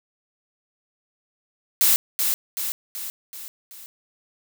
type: noise with echo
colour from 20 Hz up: blue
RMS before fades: -17 dBFS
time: 1.81-1.96 s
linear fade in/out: 0 ms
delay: 380 ms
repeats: 5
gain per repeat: -5 dB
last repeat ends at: 3.86 s
effects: none